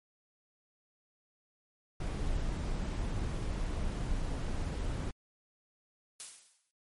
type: noise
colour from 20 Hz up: brown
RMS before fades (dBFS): -34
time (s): 2-5.11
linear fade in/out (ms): 5
type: noise with exponential decay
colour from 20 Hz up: blue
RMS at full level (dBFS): -38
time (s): 6.2-6.71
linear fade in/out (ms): 0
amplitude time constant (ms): 110
effects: MP3 48 kbps